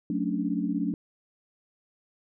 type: chord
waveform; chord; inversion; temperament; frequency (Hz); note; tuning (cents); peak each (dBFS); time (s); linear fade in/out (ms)
sine; D major seventh; first; equal with one note detuned; 183.19 / 220 / 277.2 / 293.7; F#3 / A3 / C#4 / D4; -17 / 0 / 0 / 0; -31; 0.1-0.94; 2
effects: none